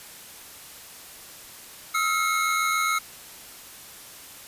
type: tone cluster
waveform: square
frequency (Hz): 1277 / 1364 / 2170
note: D#6 / F6 / C#7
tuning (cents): +45 / -41 / -37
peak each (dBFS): -26 / -29 / -27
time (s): 1.94-2.99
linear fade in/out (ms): 10
effects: white hiss -44 dBFS RMS until 4.47 s + resampled to 32000 Hz